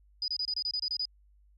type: tone bursts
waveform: sine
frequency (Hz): 4956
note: D#8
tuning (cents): -8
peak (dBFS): -29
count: 10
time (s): 0.22-1.054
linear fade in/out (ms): 2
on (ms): 60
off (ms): 26
effects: added 50 Hz sine -59 dBFS peak until 1.57 s